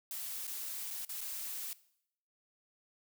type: noise with dropouts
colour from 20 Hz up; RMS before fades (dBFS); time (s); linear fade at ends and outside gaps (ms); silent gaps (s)
blue; -41; 0.11-1.73; 1; 0.469-0.477 / 0.905-0.909 / 1.05-1.092 / 1.208-1.213
effects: noise-tail reverb RT60 0.7 s tail -19 dB re dry